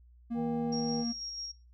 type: tone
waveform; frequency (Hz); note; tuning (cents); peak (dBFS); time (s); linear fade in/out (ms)
triangle; 234.4; A#3; +10; -29; 0.3-1.13; 20
type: harmonic tone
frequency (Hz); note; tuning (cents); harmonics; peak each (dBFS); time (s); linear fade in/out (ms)
158.9; D#3; +37; 1 / 3 / 5; -40 / -37 / -40; 0.34-1.05; 50
type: tone with tremolo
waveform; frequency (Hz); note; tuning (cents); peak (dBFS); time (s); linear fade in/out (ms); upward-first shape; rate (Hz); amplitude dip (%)
sine; 5588; F8; 0; -36; 0.72-1.52; 10; square; 6.1; 25
effects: noise-tail reverb RT60 0.3 s tail -21 dB re dry + added 60 Hz sine -55 dBFS peak until 1.73 s